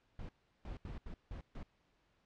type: noise bursts at uneven times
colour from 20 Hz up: brown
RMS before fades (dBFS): -45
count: 6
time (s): 0.19-0.29 / 0.65-0.77 / 0.85-0.98 / 1.06-1.14 / 1.31-1.41 / 1.55-1.63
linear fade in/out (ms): 2
effects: pink hiss -75 dBFS RMS until 2.25 s + low-pass 4000 Hz 12 dB/octave